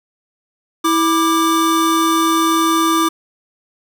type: tone pair together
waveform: square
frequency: 327 / 1185.3 Hz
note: E4 / D6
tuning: -14 / +16 cents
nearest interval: octave + minor seventh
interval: 2230 cents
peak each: -16 / -16 dBFS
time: 0.84-3.09 s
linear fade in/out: 10 ms
effects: none